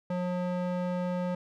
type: tone with band-pass filter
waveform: square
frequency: 179.5 Hz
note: F3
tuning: 48 cents sharp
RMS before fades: -31 dBFS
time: 0.1-1.35 s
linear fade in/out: 5 ms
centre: 480 Hz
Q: 0.81
effects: none